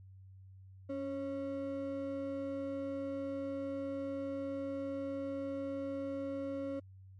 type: ring-modulated tone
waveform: triangle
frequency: 412.4 Hz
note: G#4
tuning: 12 cents flat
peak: -31 dBFS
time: 0.89-6.8 s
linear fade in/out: 10 ms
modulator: 134 Hz
effects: added 95 Hz sine -52 dBFS peak until 7.19 s + MP3 48 kbps